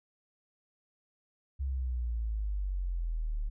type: exponential sweep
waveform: sine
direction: down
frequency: 69 to 36 Hz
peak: -30 dBFS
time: 1.59-3.5 s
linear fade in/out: 20 ms
effects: none